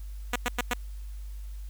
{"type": "tone bursts", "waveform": "5% pulse", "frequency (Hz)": 244, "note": "B3", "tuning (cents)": -21, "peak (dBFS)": -14, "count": 4, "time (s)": [0.33, 0.735], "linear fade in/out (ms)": 2, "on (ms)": 27, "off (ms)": 99, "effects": ["added 50 Hz sine -36 dBFS peak until 1.69 s", "white hiss -59 dBFS RMS until 1.69 s"]}